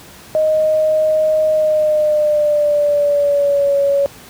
sine tone with pitch glide, 622.3 to 560.8 Hz, D#5 to C#5, 0 to +20 cents, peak -11 dBFS, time 0.35-4.06 s, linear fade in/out 0 ms, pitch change -180 cents, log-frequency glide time 1.5-3.76 s, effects pink hiss -39 dBFS RMS until 4.29 s + high-pass 60 Hz 12 dB/octave

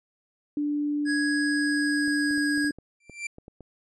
sine tone, 293.5 Hz, D4, 1 cent flat, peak -24 dBFS, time 0.57-2.71 s, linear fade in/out 2 ms
square tone with pitch glide, 1661.2 to 1646.9 Hz, G#6 to G#6, 0 to -15 cents, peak -27 dBFS, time 1.05-2.72 s, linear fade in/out 50 ms, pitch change -15 cents, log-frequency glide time 1.38-2.51 s
clicks, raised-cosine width 2 ms, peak -31 dBFS, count 10, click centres 2.079 / 2.31 / 2.378 / 2.577 / 2.645 / 2.786 / 3.097 / 3.384 / 3.481 / 3.607 s
45% pulse tone with exponential growth, 2355 Hz, D7, 4 cents sharp, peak -27 dBFS, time 3-3.27 s, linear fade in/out 5 ms, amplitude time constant 58 ms
effects resampled to 24000 Hz

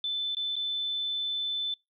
sine tone with dropouts, 3520 Hz, A7, in tune, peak -28 dBFS, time 0.04-1.74 s, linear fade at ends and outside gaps 2 ms, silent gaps 0.349-0.368 / 0.557-0.564 s, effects noise-tail reverb RT60 0.2 s tail -26 dB re dry

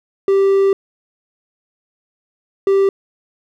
triangle tone pair in turn, 391.5 / 391.5 Hz, G4 / G4, -2 / -2 cents, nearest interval unison, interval 0 cents, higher neither, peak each -8 dBFS, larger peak neither, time 0.28-0.73 / 2.67-2.89 s, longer first, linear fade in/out 2 ms, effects none

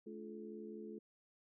harmonic tone with a mistuned harmonic, 71.8 Hz, D2, 39 cents flat, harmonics 3 / 4 / 5 / 6, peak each -50 / -59 / -51 / -51 dBFS, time 0.06-0.99 s, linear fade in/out 10 ms, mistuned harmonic 5, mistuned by -64 cents, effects none

